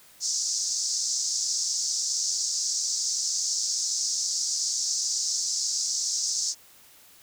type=band-pass noise; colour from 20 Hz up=pink; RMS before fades=-28 dBFS; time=0.2-6.55 s; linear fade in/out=50 ms; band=5000 to 7200 Hz; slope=48 dB/octave; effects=white hiss -54 dBFS RMS until 7.22 s